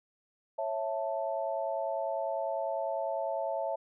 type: chord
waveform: sine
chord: A major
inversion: first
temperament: just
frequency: 550 / 660 / 880 Hz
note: C#5 / E5 / A5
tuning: -14 / +2 / 0 cents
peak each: -35 / -33 / -37 dBFS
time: 0.58-3.76 s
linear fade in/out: 10 ms
effects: none